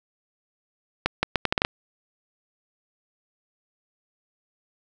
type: accelerating click train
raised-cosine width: 0.3 ms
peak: -4 dBFS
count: 8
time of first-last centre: 1.06-1.649 s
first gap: 170 ms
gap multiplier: 0.75
effects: none